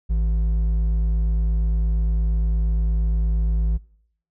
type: tone with hard clipping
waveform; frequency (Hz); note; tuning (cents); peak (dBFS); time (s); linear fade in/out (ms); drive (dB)
sine; 54.3; A1; -22; -19; 0.09-3.78; 20; 5
effects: noise-tail reverb RT60 0.7 s tail -24 dB re dry